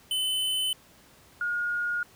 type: tone pair in turn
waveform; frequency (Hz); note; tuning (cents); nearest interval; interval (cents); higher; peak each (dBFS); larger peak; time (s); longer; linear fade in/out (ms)
square / sine; 3033 / 1431.4; F#7 / F6; +42 / +42; octave + minor second; 1300; first; -26; neither; 0.11-0.73 / 1.41-2.03; neither; 2
effects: pink hiss -56 dBFS RMS until 2.15 s + high-pass 60 Hz 12 dB/octave